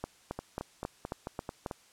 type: two click trains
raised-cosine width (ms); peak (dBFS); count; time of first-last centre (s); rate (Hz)
1; -20 / -22; 7 / 7; 0.04-1.662 / 0.39-1.712; 3.7 / 4.54
effects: white hiss -61 dBFS RMS until 1.92 s + low-pass 9000 Hz 12 dB/octave